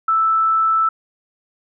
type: tone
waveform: sine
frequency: 1318.5 Hz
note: E6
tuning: in tune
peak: -13 dBFS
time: 0.08-0.89 s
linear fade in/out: 5 ms
effects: none